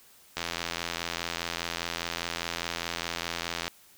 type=click train; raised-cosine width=0.2 ms; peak=-13 dBFS; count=282; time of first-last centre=0.37-3.68 s; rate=84.9 Hz; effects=white hiss -57 dBFS RMS until 3.97 s